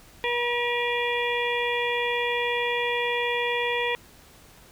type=harmonic tone with a mistuned harmonic; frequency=480.9 Hz; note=B4; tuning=46 cents flat; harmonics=1 / 2 / 4 / 5 / 6 / 7; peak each=-28 / -30 / -30 / -30 / -37 / -34 dBFS; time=0.24-3.95 s; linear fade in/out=0 ms; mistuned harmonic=6; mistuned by=-44 cents; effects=pink hiss -52 dBFS RMS until 4.71 s